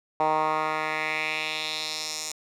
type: tone with band-pass filter sweep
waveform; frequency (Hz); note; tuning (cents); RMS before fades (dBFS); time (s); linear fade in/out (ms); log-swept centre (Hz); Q
10% pulse; 155.56; D#3; 0; -28; 0.2-2.32; 2; 860 to 6800; 2.4
effects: none